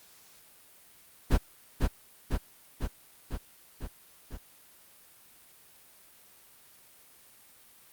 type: noise with echo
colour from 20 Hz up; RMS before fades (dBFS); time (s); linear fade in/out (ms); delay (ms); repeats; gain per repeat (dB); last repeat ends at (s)
brown; -21; 1.3-1.38; 20; 500; 6; -3; 4.38
effects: white hiss -57 dBFS RMS until 7.92 s + Opus 48 kbps